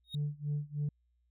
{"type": "tone with exponential growth", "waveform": "triangle", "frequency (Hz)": 3739, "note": "A#7", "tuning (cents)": 4, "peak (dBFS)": -35, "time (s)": [0.04, 0.15], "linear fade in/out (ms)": 2, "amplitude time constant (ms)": 23}
{"type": "tone with tremolo", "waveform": "sine", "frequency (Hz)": 146.83, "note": "D3", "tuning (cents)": 0, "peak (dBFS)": -28, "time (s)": [0.14, 0.89], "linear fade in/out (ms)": 5, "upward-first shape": "sine", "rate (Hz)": 3.2, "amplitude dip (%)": 95}
{"effects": ["tanh soft clip ceiling -28 dBFS", "added 60 Hz sine -70 dBFS peak until 1.3 s"]}